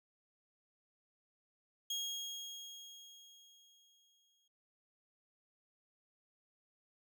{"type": "tone with exponential decay", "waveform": "30% pulse", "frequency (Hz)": 3270, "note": "G#7", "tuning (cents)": -28, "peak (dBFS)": -33, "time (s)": [1.9, 4.48], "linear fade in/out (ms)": 5, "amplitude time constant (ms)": 560, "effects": []}